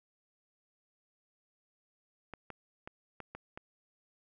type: clicks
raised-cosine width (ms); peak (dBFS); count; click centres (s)
0.5; -28; 6; 2.337 / 2.503 / 2.875 / 3.203 / 3.35 / 3.575
effects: none